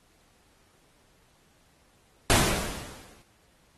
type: noise with exponential decay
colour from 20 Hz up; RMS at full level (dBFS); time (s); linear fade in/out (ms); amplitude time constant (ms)
pink; -19; 2.3-3.22; 0; 200
effects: pink hiss -64 dBFS RMS until 3.77 s + AAC 32 kbps